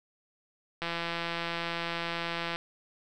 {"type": "click train", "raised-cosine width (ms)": 0.3, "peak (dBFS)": -17, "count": 295, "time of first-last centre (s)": [0.82, 2.56], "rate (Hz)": 169, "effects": []}